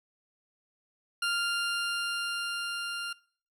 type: tone with level ramp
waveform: 20% pulse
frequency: 1396.9 Hz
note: F6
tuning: in tune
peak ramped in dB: -22 to -29 dBFS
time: 1.22-3.13 s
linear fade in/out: 5 ms
effects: noise-tail reverb RT60 0.5 s tail -22 dB re dry + low-pass 12000 Hz 12 dB/octave